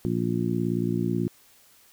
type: harmonic tone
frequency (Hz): 58.27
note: A#1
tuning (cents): 0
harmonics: 2 / 3 / 4 / 5 / 6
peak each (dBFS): -30 / -28 / -29 / -32 / -30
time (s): 0.05-1.28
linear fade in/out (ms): 0
effects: white hiss -57 dBFS RMS until 1.92 s